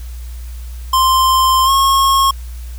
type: tone with pitch glide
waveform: square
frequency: 1046.5 to 1086.5 Hz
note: C6 to C#6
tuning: 0 to -35 cents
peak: -10 dBFS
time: 0.93-2.31 s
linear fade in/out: 5 ms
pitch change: +65 cents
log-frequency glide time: 1.65-1.7 s
effects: added 60 Hz sine -25 dBFS peak until 2.78 s + white hiss -43 dBFS RMS until 2.78 s